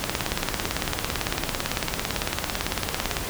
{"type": "click train", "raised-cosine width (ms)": 0.2, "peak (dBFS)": -6, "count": 57, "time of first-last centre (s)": [0.04, 3.168], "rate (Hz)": 17.9, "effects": ["pink hiss -31 dBFS RMS until 3.29 s"]}